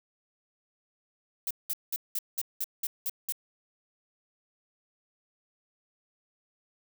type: noise bursts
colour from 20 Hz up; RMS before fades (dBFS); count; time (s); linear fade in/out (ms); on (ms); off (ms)
violet; -31; 9; 1.47-3.323; 2; 37; 190
effects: none